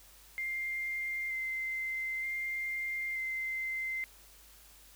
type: tone with vibrato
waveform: sine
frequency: 2090 Hz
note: C7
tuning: 2 cents flat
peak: -33 dBFS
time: 0.38-4.04 s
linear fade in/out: 0 ms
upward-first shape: square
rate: 0.54 Hz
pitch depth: 11 cents each way
effects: added 50 Hz sine -61 dBFS peak until 4.95 s + white hiss -58 dBFS RMS until 4.95 s